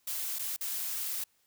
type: noise with dropouts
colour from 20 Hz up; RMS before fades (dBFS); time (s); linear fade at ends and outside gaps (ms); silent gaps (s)
blue; -35; 0.07-1.24; 5; 0.387-0.392 / 0.564-0.609
effects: white hiss -71 dBFS RMS until 1.46 s